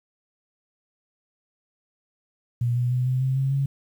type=tone with pitch steps; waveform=sine; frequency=120 / 122.8 / 125.68 / 128.61 / 131.62 / 134.7 / 137.84 Hz; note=B2 / B2 / B2 / C3 / C3 / C#3 / C#3; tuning=-49 / -9 / +31 / -29 / +11 / -49 / -9 cents; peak=-20 dBFS; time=2.61-3.66 s; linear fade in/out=5 ms; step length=150 ms; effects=9-bit